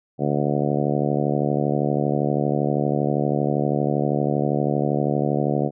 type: harmonic tone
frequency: 72.6 Hz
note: D2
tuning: 19 cents flat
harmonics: 2 / 3 / 4 / 5 / 6 / 7 / 8 / 9 / 10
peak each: -24 / -26 / -27 / -28 / -29 / -29 / -30 / -31 / -31 dBFS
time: 0.18-5.71 s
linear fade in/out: 50 ms
effects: none